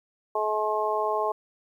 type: harmonic tone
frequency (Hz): 213.8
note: A3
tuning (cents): -49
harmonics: 2 / 3 / 4 / 5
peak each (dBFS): -29 / -29 / -29 / -29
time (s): 0.35-1.32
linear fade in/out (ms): 5
effects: 10-bit